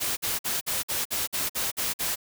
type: noise bursts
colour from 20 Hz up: white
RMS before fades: -28 dBFS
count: 10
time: 0-2.159 s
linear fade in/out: 20 ms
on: 170 ms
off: 51 ms
effects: none

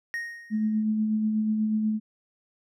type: tone with exponential decay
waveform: triangle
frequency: 1864.7 Hz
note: A#6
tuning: in tune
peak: -25 dBFS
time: 0.14-0.83 s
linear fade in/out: 0 ms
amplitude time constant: 150 ms
type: tone with tremolo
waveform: sine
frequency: 216 Hz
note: A3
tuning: 32 cents flat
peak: -21 dBFS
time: 0.5-2 s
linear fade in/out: 50 ms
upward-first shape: sine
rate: 8.2 Hz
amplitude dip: 30%
effects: none

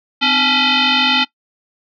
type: tone with frequency modulation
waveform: sine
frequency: 256 Hz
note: C4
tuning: 38 cents flat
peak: -11 dBFS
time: 0.21-1.25 s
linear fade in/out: 20 ms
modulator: 559 Hz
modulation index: 6.7
effects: noise-tail reverb RT60 0.1 s tail -21 dB re dry

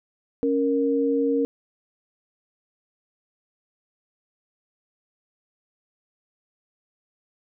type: tone pair together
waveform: sine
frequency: 277.2 / 466.2 Hz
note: C#4 / A#4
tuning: 0 / 0 cents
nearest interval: major sixth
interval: 900 cents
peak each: -22 dBFS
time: 0.43-1.45 s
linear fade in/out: 0 ms
effects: none

